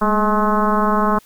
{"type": "tone with frequency modulation", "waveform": "sine", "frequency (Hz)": 635, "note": "D#5", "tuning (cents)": 35, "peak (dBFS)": -13, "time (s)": [0.01, 1.19], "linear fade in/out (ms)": 10, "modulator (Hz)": 215, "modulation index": 3.1, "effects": ["white hiss -51 dBFS RMS until 1.25 s"]}